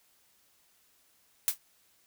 blue noise with exponential decay, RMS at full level -22 dBFS, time 1.48-1.58 s, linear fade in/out 0 ms, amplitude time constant 20 ms, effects white hiss -67 dBFS RMS until 2.06 s

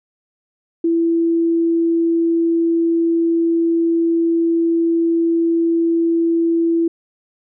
sine tone, 333.4 Hz, E4, 20 cents sharp, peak -13 dBFS, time 0.84-6.88 s, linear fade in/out 5 ms, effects none

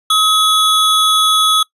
square tone pair together, 1272 / 3396 Hz, D#6 / G#7, +38 / +38 cents, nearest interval octave + perfect fourth, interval 1700 cents, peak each -13 dBFS, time 0.1-1.63 s, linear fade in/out 5 ms, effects noise-tail reverb RT60 0.1 s tail -23 dB re dry + resampled to 32000 Hz

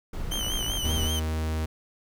brown noise, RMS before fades -32 dBFS, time 0.13-1.08 s, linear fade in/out 5 ms
sawtooth tone with vibrato, 3067 Hz, G7, 38 cents flat, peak -26 dBFS, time 0.31-1.2 s, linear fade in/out 10 ms, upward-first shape sine, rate 5.2 Hz, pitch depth 67 cents each way
click train, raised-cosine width 0.5 ms, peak -23 dBFS, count 26, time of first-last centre 0.32-0.772 s, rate 55.3 Hz
45% pulse tone, 78.9 Hz, D#2, 25 cents sharp, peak -26 dBFS, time 0.84-1.66 s, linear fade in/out 10 ms
effects none

